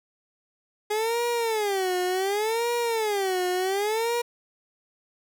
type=tone with vibrato; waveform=30% pulse; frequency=415.3 Hz; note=G#4; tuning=in tune; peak=-21 dBFS; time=0.9-4.22 s; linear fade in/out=10 ms; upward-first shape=sine; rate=0.68 Hz; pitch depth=240 cents each way; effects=none